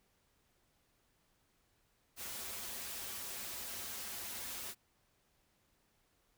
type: noise with comb filter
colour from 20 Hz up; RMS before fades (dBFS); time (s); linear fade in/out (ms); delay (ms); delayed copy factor
white; -44; 2.16-4.75; 50; 6.6; -0.65
effects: pink hiss -75 dBFS RMS until 6.37 s